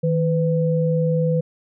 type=tone pair together; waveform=sine; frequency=159.31 / 502 Hz; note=D#3 / B4; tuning=+41 / +28 cents; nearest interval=octave + minor sixth; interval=1987 cents; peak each=-18 / -21 dBFS; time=0.03-1.41 s; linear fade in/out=10 ms; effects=none